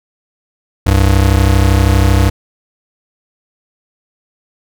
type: tone pair together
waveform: square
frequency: 65.32 / 98 Hz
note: C2 / G2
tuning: -2 / 0 cents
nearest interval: perfect fifth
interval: 702 cents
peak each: -11 dBFS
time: 0.86-2.3 s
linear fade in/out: 10 ms
effects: none